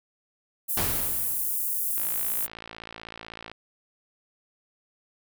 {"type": "high-pass noise", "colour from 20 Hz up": "pink", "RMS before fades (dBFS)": -28, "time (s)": [0.68, 2.47], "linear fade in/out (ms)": 20, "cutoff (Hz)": 11000, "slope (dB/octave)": 24}
{"type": "noise with exponential decay", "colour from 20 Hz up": "pink", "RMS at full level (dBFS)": -27, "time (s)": [0.77, 1.74], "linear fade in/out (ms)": 2, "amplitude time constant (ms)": 210}
{"type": "click train", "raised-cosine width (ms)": 0.3, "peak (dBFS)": -23, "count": 87, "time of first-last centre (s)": [1.98, 3.516], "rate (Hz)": 56}
{"effects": []}